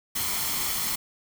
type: noise with comb filter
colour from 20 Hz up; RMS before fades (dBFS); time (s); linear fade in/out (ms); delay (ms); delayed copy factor
white; -28; 0.15-0.96; 10; 0.93; +0.5
effects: none